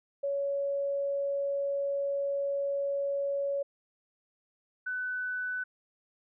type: tone pair in turn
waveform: sine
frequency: 560 / 1499.8 Hz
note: C#5 / F#6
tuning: +18 / +23 cents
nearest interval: octave + perfect fourth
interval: 1705 cents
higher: second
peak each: -28 / -31 dBFS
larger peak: first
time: 0.23-3.63 / 4.86-5.64 s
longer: first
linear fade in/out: 10 ms
effects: none